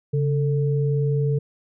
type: tone pair together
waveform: sine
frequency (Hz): 140.5 / 444.4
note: C#3 / A4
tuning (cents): +24 / +17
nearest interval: octave + minor sixth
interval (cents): 1993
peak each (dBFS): -19 / -26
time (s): 0.13-1.39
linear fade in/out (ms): 10
effects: none